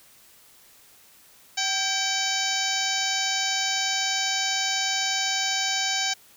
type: harmonic tone with a mistuned harmonic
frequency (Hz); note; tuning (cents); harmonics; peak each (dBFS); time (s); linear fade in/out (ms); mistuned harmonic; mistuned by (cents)
768; G5; -36; 1 / 2 / 3 / 4 / 5 / 6 / 7 / 8 / 9; -32 / -32 / -32 / -32 / -32 / -32 / -32 / -32 / -32; 1.57-6.14; 10; 2; +61
effects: white hiss -54 dBFS RMS until 6.36 s